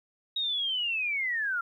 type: linear sweep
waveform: sine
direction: down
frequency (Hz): 3800 to 1355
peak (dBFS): -27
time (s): 0.36-1.61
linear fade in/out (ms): 5
effects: 11-bit